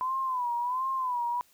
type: tone with vibrato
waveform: sine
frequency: 1005 Hz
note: B5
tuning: 30 cents sharp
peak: -27 dBFS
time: 0.01-1.41 s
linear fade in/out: 0 ms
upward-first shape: sine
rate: 1.4 Hz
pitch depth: 100 cents each way
effects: white hiss -63 dBFS RMS until 1.53 s